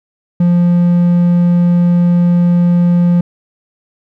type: tone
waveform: triangle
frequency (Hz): 174.61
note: F3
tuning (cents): 0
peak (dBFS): -5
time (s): 0.4-3.21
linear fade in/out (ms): 5
effects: none